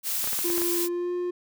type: noise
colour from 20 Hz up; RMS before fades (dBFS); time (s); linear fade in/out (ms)
blue; -28; 0.03-0.89; 50
type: clicks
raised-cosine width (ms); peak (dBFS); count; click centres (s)
0.5; -20; 7; 0.242 / 0.274 / 0.331 / 0.39 / 0.501 / 0.58 / 0.618
type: tone with pitch glide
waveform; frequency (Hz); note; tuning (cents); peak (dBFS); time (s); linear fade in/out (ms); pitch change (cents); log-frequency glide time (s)
triangle; 345.5 to 355.2; F4 to F4; -19 to +29; -24; 0.44-1.31; 10; +48; 0.8-1.13
effects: none